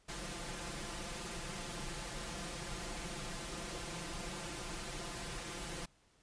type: noise with comb filter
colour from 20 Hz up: pink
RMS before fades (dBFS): -43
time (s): 0.08-5.86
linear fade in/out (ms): 10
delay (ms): 5.8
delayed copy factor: +0.9
effects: pink hiss -70 dBFS RMS until 6.22 s + resampled to 22050 Hz